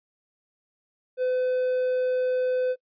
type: tone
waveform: triangle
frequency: 507 Hz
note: B4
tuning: 45 cents sharp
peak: -20 dBFS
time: 1.17-2.76 s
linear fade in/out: 50 ms
effects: noise-tail reverb RT60 0.1 s tail -23 dB re dry + resampled to 11025 Hz